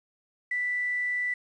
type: tone with quantisation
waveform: sine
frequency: 1975.5 Hz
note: B6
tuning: in tune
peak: -26 dBFS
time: 0.51-1.34 s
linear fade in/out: 5 ms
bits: 9
effects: resampled to 22050 Hz